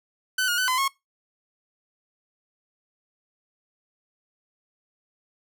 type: tone with pitch steps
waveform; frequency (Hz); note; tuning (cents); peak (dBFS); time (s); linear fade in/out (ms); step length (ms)
sawtooth; 1512 / 1432 / 1507 / 1020 / 1090; F#6 / F6 / F#6 / C6 / C#6; +37 / +43 / +31 / -44 / -29; -18; 0.38-0.88; 5; 100
effects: noise-tail reverb RT60 0.2 s tail -22 dB re dry

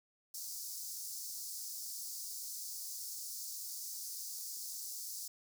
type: high-pass noise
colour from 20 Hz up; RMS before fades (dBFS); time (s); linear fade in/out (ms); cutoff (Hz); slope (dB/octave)
pink; -44; 0.34-5.28; 5; 4800; 48
effects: none

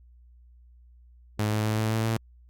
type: tone with pitch steps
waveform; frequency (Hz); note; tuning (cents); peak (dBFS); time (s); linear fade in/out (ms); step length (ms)
sawtooth; 106.1 / 107.33 / 108.58 / 109.84 / 111.12 / 112.41; G#2 / A2 / A2 / A2 / A2 / A2; +38 / -43 / -22 / -3 / +18 / +38; -20; 1.39-2.17; 5; 130
effects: added 60 Hz sine -51 dBFS peak until 2.49 s + Opus 48 kbps

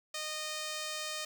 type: tone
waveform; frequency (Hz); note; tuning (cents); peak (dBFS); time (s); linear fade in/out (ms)
5% pulse; 616; D#5; -17; -25; 0.14-1.25; 5
effects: none

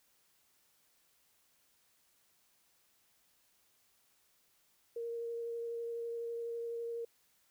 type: tone with vibrato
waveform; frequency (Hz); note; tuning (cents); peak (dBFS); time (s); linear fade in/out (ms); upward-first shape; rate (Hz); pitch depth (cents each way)
sine; 466.2; A#4; 0; -37; 4.96-7.05; 5; sine; 12; 10
effects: white hiss -72 dBFS RMS until 7.5 s

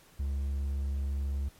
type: tone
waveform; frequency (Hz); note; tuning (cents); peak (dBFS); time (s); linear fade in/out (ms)
triangle; 69.3; C#2; 0; -27; 0.19-1.49; 10
effects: pink hiss -59 dBFS RMS until 1.59 s + MP3 64 kbps

